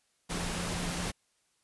sine tone in noise, 174.61 Hz, F3, in tune, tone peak -38 dBFS, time 0.29-1.12 s, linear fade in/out 20 ms, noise pink, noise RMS -35 dBFS, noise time 0.29-1.12 s, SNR -6 dB, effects white hiss -73 dBFS RMS until 1.63 s + resampled to 24000 Hz

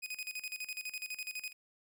sawtooth tone with tremolo, 2500 Hz, D#7, 8 cents sharp, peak -34 dBFS, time 0.02-1.53 s, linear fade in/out 20 ms, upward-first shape square, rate 12 Hz, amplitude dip 80%, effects none

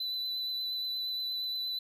triangle tone with vibrato, 3999 Hz, B7, 21 cents sharp, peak -31 dBFS, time 0-1.79 s, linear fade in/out 5 ms, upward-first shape triangle, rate 8.5 Hz, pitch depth 20 cents each way, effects none

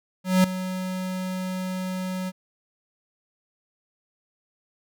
square tone with ADSR envelope, 185.4 Hz, F#3, 4 cents sharp, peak -14 dBFS, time 0.24-2.32 s, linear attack 200 ms, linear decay 4 ms, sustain -14 dB, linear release 39 ms, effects none

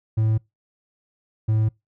triangle tone pair in turn, 109.9 / 109.2 Hz, A2 / A2, -2 / -13 cents, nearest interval unison, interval 11 cents, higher first, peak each -15 dBFS, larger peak neither, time 0.17-0.38 / 1.48-1.69 s, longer neither, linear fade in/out 10 ms, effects noise-tail reverb RT60 0.2 s tail -25 dB re dry

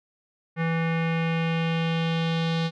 square tone with low-pass filter sweep, 164.5 Hz, E3, 3 cents flat, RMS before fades -25 dBFS, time 0.56-2.71 s, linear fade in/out 50 ms, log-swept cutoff 2000 to 3900 Hz, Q 2.8, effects none

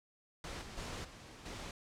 pink noise with level steps, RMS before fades -44 / -49 / -43 / -53 / -45 dBFS, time 0.44-1.71 s, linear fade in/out 2 ms, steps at 0.61 / 0.77 / 1.04 / 1.45 s, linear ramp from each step 10 ms, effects low-pass 7000 Hz 12 dB/octave

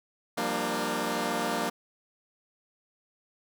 10% pulse chord, G minor seventh, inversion third, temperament equal with one note detuned, 174.61 / 196 / 233.1 / 299.5 Hz, F3 / G3 / Bb3 / D4, 0 / 0 / 0 / +34 cents, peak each -28 / -28 / -23 / -25 dBFS, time 0.37-1.7 s, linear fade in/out 10 ms, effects none

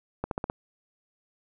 accelerating click train, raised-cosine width 1 ms, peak -15 dBFS, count 5, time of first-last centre 0.24-0.499 s, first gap 72 ms, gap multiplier 0.93, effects none

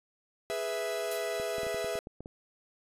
45% pulse chord, E major, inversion first, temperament equal, 415.3 / 493.9 / 659.3 Hz, G#4 / B4 / E5, 0 / 0 / 0 cents, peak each -37 / -38 / -34 dBFS, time 0.5-1.99 s, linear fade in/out 0 ms
blue noise with exponential decay, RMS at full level -36 dBFS, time 1.11-1.38 s, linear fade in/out 5 ms, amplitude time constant 57 ms
clicks, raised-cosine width 2 ms, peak -29 dBFS, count 10, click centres 1.399 / 1.583 / 1.633 / 1.667 / 1.745 / 1.845 / 1.955 / 2.071 / 2.206 / 2.259 s
effects resampled to 32000 Hz

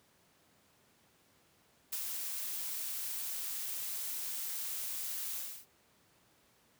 blue noise with ADSR envelope, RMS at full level -36 dBFS, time 1.92-5.66 s, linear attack 10 ms, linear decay 60 ms, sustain -3 dB, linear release 290 ms, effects pink hiss -68 dBFS RMS until 6.79 s + high-pass 100 Hz 12 dB/octave

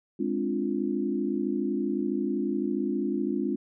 sine chord, D half-diminished seventh, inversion second, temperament equal, 207.7 / 261.6 / 293.7 / 349.2 Hz, Ab3 / C4 / D4 / F4, 0 / 0 / 0 / 0 cents, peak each -31 dBFS, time 0.19-3.56 s, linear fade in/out 10 ms, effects none

